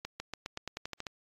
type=accelerating click train; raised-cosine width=0.2 ms; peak=-20 dBFS; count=11; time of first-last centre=0.05-1.068 s; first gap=150 ms; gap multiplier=0.91; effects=AAC 32 kbps